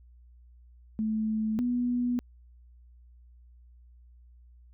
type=tone pair in turn; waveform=sine; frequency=217.9 / 244.6 Hz; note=A3 / B3; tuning=-17 / -16 cents; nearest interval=major second; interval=201 cents; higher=second; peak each=-26 / -25 dBFS; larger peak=second; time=0.99-1.59 / 1.59-2.19 s; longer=neither; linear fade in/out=0 ms; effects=added 60 Hz sine -52 dBFS peak until 4.73 s